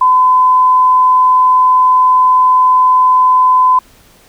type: tone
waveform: sine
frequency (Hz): 1015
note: B5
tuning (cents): +47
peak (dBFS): -5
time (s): 0.01-3.79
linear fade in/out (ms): 5
effects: pink hiss -45 dBFS RMS until 4.28 s